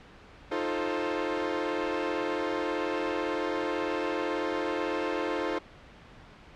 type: chord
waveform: sawtooth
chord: F dominant seventh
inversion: third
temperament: equal with one note detuned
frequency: 311.1 / 349.2 / 440 / 527.8 Hz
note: Eb4 / F4 / A4 / C5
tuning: 0 / 0 / 0 / +15 cents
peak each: -30 dBFS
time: 0.51-5.59 s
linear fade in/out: 10 ms
effects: pink hiss -51 dBFS RMS until 6.55 s + low-pass 3000 Hz 12 dB/octave